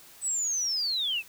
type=linear sweep; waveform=sine; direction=down; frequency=8140 to 2493 Hz; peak=-26 dBFS; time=0.21-1.23 s; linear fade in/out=50 ms; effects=white hiss -52 dBFS RMS until 1.28 s